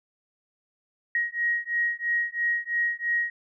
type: beating tone pair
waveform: sine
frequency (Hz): 1887 / 1890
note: A#6 / A#6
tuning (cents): +21 / +23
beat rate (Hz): 3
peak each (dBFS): -27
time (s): 1.15-3.3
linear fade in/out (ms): 2
effects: none